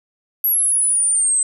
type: exponential sweep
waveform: sine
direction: down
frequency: 11690 to 8070 Hz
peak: -12 dBFS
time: 0.44-1.43 s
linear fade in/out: 5 ms
effects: tanh soft clip ceiling -12 dBFS